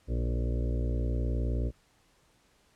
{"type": "harmonic tone with a mistuned harmonic", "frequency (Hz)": 59.4, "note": "A#1", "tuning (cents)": 33, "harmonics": [1, 2, 4, 5, 6, 7, 8, 9, 10], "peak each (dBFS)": [-28, -34, -40, -42, -44, -45, -46, -47, -48], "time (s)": [0.07, 1.72], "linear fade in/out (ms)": 50, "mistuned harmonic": 7, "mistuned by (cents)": 45, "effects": ["pink hiss -66 dBFS RMS until 2.75 s", "low-pass 10000 Hz 12 dB/octave"]}